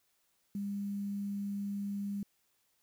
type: tone with quantisation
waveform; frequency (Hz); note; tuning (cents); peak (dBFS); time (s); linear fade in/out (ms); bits
sine; 201.1; G3; +44; -34; 0.55-2.23; 2; 10
effects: white hiss -75 dBFS RMS until 2.82 s

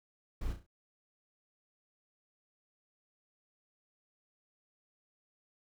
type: noise with echo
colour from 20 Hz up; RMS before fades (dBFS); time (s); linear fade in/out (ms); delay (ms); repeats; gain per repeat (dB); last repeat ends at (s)
brown; -37; 0.41-0.53; 5; 34; 4; -7; 0.666
effects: none

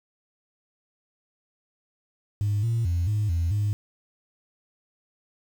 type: tone with pitch steps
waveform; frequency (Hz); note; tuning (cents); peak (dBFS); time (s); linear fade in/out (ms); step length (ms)
sine; 103.2 / 115.3 / 86.3 / 105.4 / 84.2 / 103.7; G#2 / A#2 / F2 / G#2 / E2 / G#2; -10 / -19 / -20 / +26 / +37 / -2; -20; 2.41-3.73; 0; 220
effects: tanh soft clip ceiling -19 dBFS + 8-bit

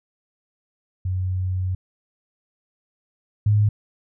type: tone pair in turn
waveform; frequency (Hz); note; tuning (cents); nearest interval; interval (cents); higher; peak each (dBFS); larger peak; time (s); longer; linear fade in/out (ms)
sine; 92.5 / 104.77; F#2 / G#2; 0 / +16; major second; 216; second; -21 / -14; second; 1.05-1.75 / 3.46-3.69; first; 5
effects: none

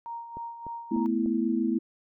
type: tone with tremolo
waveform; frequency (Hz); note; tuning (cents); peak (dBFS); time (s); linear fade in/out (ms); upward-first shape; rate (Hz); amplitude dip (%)
sine; 932.3; A#5; 0; -33; 0.06-1.06; 0; sine; 3.4; 60
type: click train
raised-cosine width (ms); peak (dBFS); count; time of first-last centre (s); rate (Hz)
2; -29; 4; 0.37-1.26; 3.37
type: chord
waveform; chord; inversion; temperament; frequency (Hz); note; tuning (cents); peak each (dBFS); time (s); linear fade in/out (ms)
sine; A suspended second; none; equal; 220 / 246.9 / 329.6; A3 / B3 / E4; 0 / 0 / 0; -28; 0.91-1.79; 10
effects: none

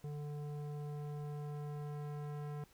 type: tone with low-pass filter sweep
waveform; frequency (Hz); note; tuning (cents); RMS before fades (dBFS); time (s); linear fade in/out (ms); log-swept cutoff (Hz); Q
square; 147.3; D3; +6; -43; 0.04-2.64; 2; 590 to 1300; 0.84
effects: pink hiss -67 dBFS RMS until 2.73 s

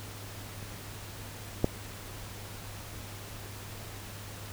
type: clicks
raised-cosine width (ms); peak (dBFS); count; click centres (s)
2; -30 / -10; 2; 0.627 / 1.644
effects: added 101 Hz sine -45 dBFS peak until 4.52 s + pink hiss -45 dBFS RMS until 4.52 s

